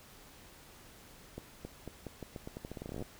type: accelerating click train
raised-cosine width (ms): 2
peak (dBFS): -28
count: 22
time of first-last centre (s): 1.38-3.024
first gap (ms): 270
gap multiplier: 0.84
effects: pink hiss -56 dBFS RMS until 3.19 s